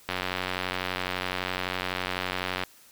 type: click train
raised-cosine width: 0.3 ms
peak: -12 dBFS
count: 235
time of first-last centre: 0.09-2.636 s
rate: 91.9 Hz
effects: white hiss -55 dBFS RMS until 2.91 s